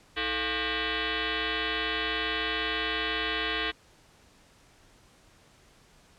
sine tone with frequency modulation, 702 Hz, F5, 9 cents sharp, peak -27 dBFS, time 0.16-3.72 s, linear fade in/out 20 ms, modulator 381 Hz, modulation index 7.9, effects pink hiss -59 dBFS RMS until 6.18 s + low-pass 9000 Hz 12 dB/octave

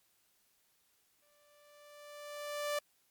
sawtooth tone with exponential growth, 587.3 Hz, D5, in tune, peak -28 dBFS, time 1.22-2.79 s, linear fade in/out 5 ms, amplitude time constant 340 ms, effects white hiss -73 dBFS RMS until 3.1 s + MP3 96 kbps

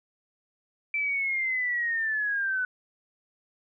sine linear sweep, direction down, 2336 to 1485 Hz, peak -25 dBFS, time 0.94-2.65 s, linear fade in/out 2 ms, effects none

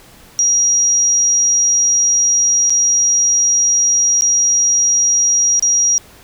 sine tone with dropouts, 5720 Hz, F8, 41 cents sharp, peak -10 dBFS, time 0.39-5.98 s, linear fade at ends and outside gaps 0 ms, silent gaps 2.697-2.704 / 4.21-4.221 / 5.595-5.625 s, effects pink hiss -43 dBFS RMS until 6.23 s

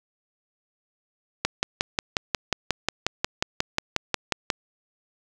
click train, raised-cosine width 0.2 ms, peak -4 dBFS, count 18, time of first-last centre 1.45-4.502 s, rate 5.57 Hz, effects none

